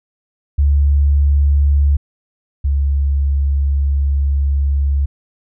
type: tone pair in turn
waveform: sine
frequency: 71.3 / 69.91 Hz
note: C#2 / C#2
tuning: +49 / +15 cents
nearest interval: unison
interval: 34 cents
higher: first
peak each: -9 / -12 dBFS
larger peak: first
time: 0.58-1.97 / 2.64-5.06 s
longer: second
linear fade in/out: 10 ms
effects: none